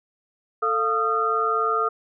sine tone cluster, 444.1 / 697 / 1232 / 1352 Hz, A4 / F5 / D#6 / E6, +16 / -4 / -17 / +43 cents, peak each -26 / -31 / -22 / -26 dBFS, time 0.62-1.89 s, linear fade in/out 10 ms, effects none

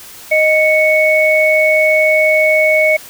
sine tone pair together, 622.1 / 2217 Hz, D#5 / C#7, 0 / 0 cents, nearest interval octave + minor seventh, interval 2200 cents, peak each -11 dBFS, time 0.31-2.97 s, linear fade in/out 10 ms, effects white hiss -35 dBFS RMS until 3.09 s

